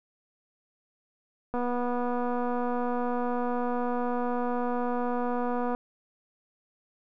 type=click train; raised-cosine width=1 ms; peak=-18 dBFS; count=1028; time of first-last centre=1.54-5.749 s; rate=244 Hz; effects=none